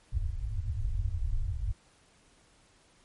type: low-pass noise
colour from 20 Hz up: pink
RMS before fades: -31 dBFS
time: 0.12-1.73 s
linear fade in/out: 10 ms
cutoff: 110 Hz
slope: 96 dB/octave
effects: pink hiss -63 dBFS RMS until 3.04 s + MP3 48 kbps